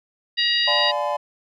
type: harmonic tone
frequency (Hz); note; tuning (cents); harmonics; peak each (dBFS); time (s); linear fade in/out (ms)
951; A#5; +34; 2 / 3 / 4 / 5; -24 / -23 / -22 / -24; 0.37-0.92; 20
type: chord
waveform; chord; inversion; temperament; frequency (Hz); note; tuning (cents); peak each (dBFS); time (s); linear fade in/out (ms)
triangle; D diminished seventh; none; just; 587.3 / 704.8 / 845.8 / 1014.9; D5 / F5 / Ab5 / Cb6; 0 / +16 / +31 / +47; -23 / -28 / -25 / -25; 0.67-1.17; 10
effects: none